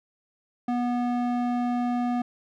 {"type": "tone with band-pass filter", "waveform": "square", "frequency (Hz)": 243.6, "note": "B3", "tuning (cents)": -24, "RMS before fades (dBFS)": -26, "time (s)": [0.68, 2.22], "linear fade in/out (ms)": 5, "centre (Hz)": 490, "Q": 1.7, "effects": []}